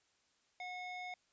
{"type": "tone with band-pass filter", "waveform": "square", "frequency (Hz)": 727, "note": "F#5", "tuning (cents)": -31, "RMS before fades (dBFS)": -45, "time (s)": [0.6, 1.14], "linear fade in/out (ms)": 2, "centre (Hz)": 1900, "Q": 1.2, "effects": ["white hiss -75 dBFS RMS until 1.32 s", "resampled to 16000 Hz"]}